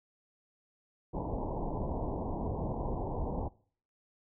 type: low-pass noise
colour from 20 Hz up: pink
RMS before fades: -35 dBFS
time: 1.13-3.49 s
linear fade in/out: 20 ms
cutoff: 1000 Hz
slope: 96 dB/octave
effects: noise-tail reverb RT60 0.5 s tail -22 dB re dry